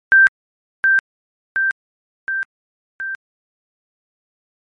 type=tone with echo; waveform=sine; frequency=1568 Hz; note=G6; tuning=in tune; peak=-6 dBFS; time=0.12-0.27 s; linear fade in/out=0 ms; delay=720 ms; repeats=4; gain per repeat=-4 dB; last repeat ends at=3.15 s; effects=MP3 48 kbps

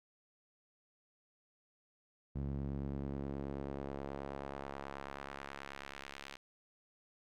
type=tone with band-pass filter sweep; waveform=sawtooth; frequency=69.3 Hz; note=C#2; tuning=in tune; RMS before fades=-43 dBFS; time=2.35-6.37 s; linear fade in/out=10 ms; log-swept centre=150 to 2900 Hz; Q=0.9; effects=none

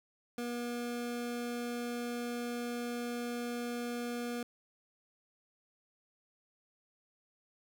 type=tone; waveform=25% pulse; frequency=240 Hz; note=B3; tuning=49 cents flat; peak=-32 dBFS; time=0.38-4.43 s; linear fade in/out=2 ms; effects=none

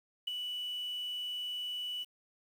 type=tone with ADSR envelope; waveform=sine; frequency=2960 Hz; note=F#7; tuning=in tune; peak=-27 dBFS; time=0.27-2.05 s; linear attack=11 ms; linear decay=3 ms; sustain=-8 dB; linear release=30 ms; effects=tanh soft clip ceiling -24 dBFS + 9-bit

